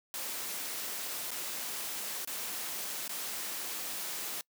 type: noise with dropouts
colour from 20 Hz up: white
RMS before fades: -38 dBFS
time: 0.14-4.41 s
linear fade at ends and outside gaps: 1 ms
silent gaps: 1.307-1.314 / 2.249-2.274 / 3.079-3.093 s
effects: noise-tail reverb RT60 0.1 s tail -25 dB re dry + high-pass 200 Hz 12 dB/octave